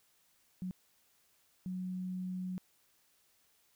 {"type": "tone bursts at uneven times", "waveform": "sine", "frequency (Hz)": 183.9, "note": "F#3", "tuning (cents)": -10, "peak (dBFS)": -36, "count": 2, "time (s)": [[0.62, 0.71], [1.66, 2.58]], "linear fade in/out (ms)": 0, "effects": ["white hiss -71 dBFS RMS until 3.75 s"]}